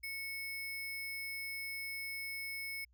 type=tone with sample-and-hold; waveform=sine; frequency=2200 Hz; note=C#7; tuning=14 cents flat; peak=-39 dBFS; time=0.03-2.85 s; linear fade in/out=10 ms; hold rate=7350 Hz; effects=added 60 Hz sine -65 dBFS peak until 2.93 s